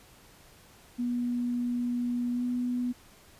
sine tone with pitch glide, 242.8 to 246.2 Hz, B3 to B3, -29 to -5 cents, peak -27 dBFS, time 0.98-2.93 s, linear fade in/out 20 ms, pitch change +24 cents, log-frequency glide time 2.33-2.43 s, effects pink hiss -56 dBFS RMS until 3.39 s + resampled to 32000 Hz

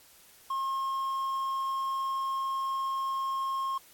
triangle tone, 1074 Hz, C6, 45 cents sharp, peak -27 dBFS, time 0.5-3.78 s, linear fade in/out 5 ms, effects white hiss -57 dBFS RMS until 3.93 s + AAC 64 kbps

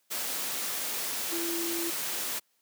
sine tone in noise, 337.7 Hz, E4, 42 cents sharp, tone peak -32 dBFS, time 1.31-1.91 s, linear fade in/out 20 ms, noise white, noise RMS -33 dBFS, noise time 0.1-2.4 s, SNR -2 dB, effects white hiss -72 dBFS RMS until 2.61 s + high-pass 200 Hz 12 dB/octave

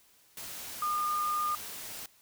sine tone in noise, 1215 Hz, D#6, 42 cents flat, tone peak -28 dBFS, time 0.82-1.55 s, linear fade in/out 2 ms, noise white, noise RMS -42 dBFS, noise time 0.37-2.06 s, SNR +11 dB, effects white hiss -63 dBFS RMS until 2.21 s

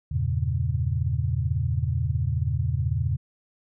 sine chord, E diminished seventh, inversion none, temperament equal, 82.41 / 98 / 116.54 / 138.59 Hz, E2 / G2 / Bb2 / Db3, 0 / 0 / 0 / 0 cents, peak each -27 / -30 / -27 / -28 dBFS, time 0.11-3.17 s, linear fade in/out 10 ms, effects none

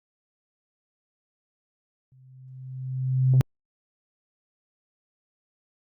sine tone with exponential growth, 130 Hz, C3, 11 cents flat, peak -13 dBFS, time 2.12-3.41 s, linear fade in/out 0 ms, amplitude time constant 280 ms, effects Opus 48 kbps

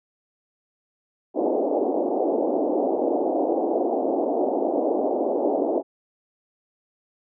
pink band-pass noise, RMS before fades -23 dBFS, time 1.34-5.83 s, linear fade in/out 50 ms, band 270 to 760 Hz, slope 48 dB/octave, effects none

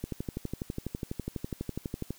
click train, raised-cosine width 3 ms, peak -20 dBFS, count 26, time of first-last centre 0.04-2.106 s, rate 12.1 Hz, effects white hiss -56 dBFS RMS until 2.18 s

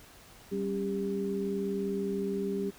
sine tone cluster, 194.4 / 273.9 / 398.8 Hz, G3 / C#4 / G4, -14 / -21 / +30 cents, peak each -33 / -39 / -32 dBFS, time 0.51-2.71 s, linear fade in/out 20 ms, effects pink hiss -54 dBFS RMS until 2.78 s

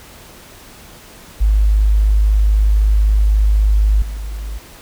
sine tone with level steps, 51.91 Hz, G#1, in tune, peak -9 / -22 dBFS, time 1.4-4.59 s, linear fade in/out 20 ms, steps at 4.02 s, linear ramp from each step 2 ms, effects pink hiss -40 dBFS RMS until 4.81 s

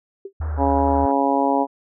sine tone with exponential decay, 392 Hz, G4, in tune, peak -26 dBFS, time 0.25-0.33 s, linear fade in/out 5 ms, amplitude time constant 16 ms
sine tone with vibrato, 77 Hz, D#2, 17 cents flat, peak -22 dBFS, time 0.4-1.06 s, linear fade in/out 5 ms, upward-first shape sine, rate 4.9 Hz, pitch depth 24 cents each way
white band-pass noise, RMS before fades -40 dBFS, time 0.41-1.12 s, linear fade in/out 5 ms, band 260 to 1500 Hz, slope 48 dB/octave
harmonic tone, 138.6 Hz, C#3, in tune, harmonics 2 / 3 / 4 / 5 / 6 / 7, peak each -21 / -26 / -24 / -24 / -22 / -24 dBFS, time 0.57-1.67 s, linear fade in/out 50 ms
effects none

